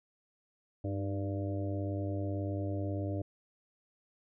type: harmonic tone with a mistuned harmonic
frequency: 98.2 Hz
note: G2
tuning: 4 cents sharp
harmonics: 1 / 2 / 3 / 4 / 5 / 6 / 7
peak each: -34 / -48 / -38 / -46 / -47 / -42 / -49 dBFS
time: 0.84-3.22 s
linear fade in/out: 5 ms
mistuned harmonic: 3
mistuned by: +47 cents
effects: none